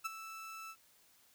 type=tone with ADSR envelope; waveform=30% pulse; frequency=1318.5 Hz; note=E6; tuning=in tune; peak=-31 dBFS; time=0.04-0.76 s; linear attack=19 ms; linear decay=18 ms; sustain=-12 dB; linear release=62 ms; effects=white hiss -67 dBFS RMS until 1.34 s